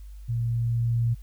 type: tone with level ramp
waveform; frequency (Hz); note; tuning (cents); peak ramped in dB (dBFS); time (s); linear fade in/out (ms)
sine; 117.2; A#2; +10; -24 to -20; 0.28-1.15; 20
effects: added 50 Hz sine -39 dBFS peak until 1.22 s + white hiss -63 dBFS RMS until 1.22 s